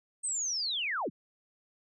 sine linear sweep, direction down, 8520 to 101.8 Hz, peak -30 dBFS, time 0.23-1.1 s, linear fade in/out 20 ms, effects none

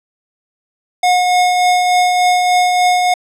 square tone with tremolo, 723 Hz, F#5, 40 cents flat, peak -9 dBFS, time 1.03-3.14 s, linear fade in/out 5 ms, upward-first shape triangle, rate 3.4 Hz, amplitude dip 35%, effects low-pass 9000 Hz 12 dB/octave

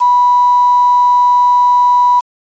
sine tone with quantisation, 981 Hz, B5, 12 cents flat, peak -6 dBFS, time 0-2.21 s, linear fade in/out 20 ms, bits 5, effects resampled to 16000 Hz

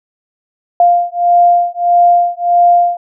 sine beating tone pair, 698.5 / 700.1 Hz, F5 / F5, 0 / +4 cents, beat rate 1.6 Hz, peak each -10 dBFS, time 0.8-2.97 s, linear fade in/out 2 ms, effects none

